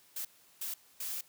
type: noise bursts at uneven times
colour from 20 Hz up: blue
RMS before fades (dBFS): -38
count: 3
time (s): 0.16-0.25 / 0.61-0.74 / 1-1.21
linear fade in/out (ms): 5
effects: white hiss -63 dBFS RMS until 1.28 s + high-pass 60 Hz 12 dB/octave